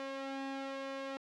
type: tone with flanger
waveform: sawtooth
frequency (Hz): 271.2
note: C#4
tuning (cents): -38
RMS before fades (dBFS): -41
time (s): 0-1.17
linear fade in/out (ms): 0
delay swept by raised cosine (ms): 1.7 to 2.54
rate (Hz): 1.1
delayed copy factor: +0.55
effects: low-pass 4000 Hz 12 dB/octave